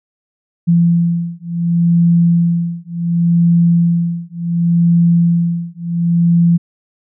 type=beating tone pair; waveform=sine; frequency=170 / 170.69 Hz; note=F3 / F3; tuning=-46 / -39 cents; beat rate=0.69 Hz; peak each=-13 dBFS; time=0.67-6.58 s; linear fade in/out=20 ms; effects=none